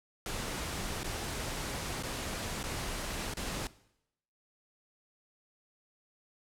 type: noise with dropouts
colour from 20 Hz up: pink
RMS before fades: -37 dBFS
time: 0.26-3.67 s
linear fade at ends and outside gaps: 1 ms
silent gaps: 1.032-1.043 / 2.026-2.034 / 2.63-2.639 / 3.338-3.37 s
effects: noise-tail reverb RT60 0.8 s tail -19 dB re dry + low-pass 11000 Hz 12 dB/octave